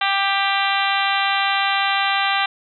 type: harmonic tone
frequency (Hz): 394.1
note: G4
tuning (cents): +9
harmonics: 2 / 3 / 4 / 5 / 6 / 7 / 8 / 9 / 10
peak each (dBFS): -22 / -24 / -25 / -26 / -27 / -27 / -28 / -29 / -29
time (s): 0.01-2.46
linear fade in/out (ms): 5
effects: none